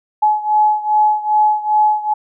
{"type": "beating tone pair", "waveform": "sine", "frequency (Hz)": [849, 851.5], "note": ["G#5", "G#5"], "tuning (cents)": [38, 43], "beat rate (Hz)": 2.5, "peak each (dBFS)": [-13, -16], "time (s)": [0.22, 2.14], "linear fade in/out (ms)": 10, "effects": []}